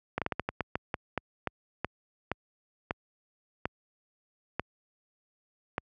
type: slowing click train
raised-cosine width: 0.5 ms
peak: -14 dBFS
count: 17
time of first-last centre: 0.18-5.781 s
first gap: 37 ms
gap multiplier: 1.26
effects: high-pass 60 Hz 12 dB/octave